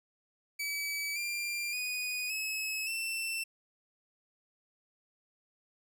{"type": "tone with pitch steps", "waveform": "sawtooth", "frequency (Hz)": [2291, 2383, 2478, 2578, 2681], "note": ["D7", "D7", "D#7", "E7", "E7"], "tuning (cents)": [-44, 25, -8, -39, 29], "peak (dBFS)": -30, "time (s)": [0.59, 3.44], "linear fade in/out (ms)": 10, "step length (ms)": 570, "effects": []}